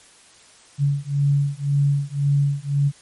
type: beating tone pair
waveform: sine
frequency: 141 / 142.9 Hz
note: C#3 / D3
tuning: +30 / -47 cents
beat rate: 1.9 Hz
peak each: -20 dBFS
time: 0.78-2.92 s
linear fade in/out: 50 ms
effects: white hiss -50 dBFS RMS until 3.01 s + MP3 48 kbps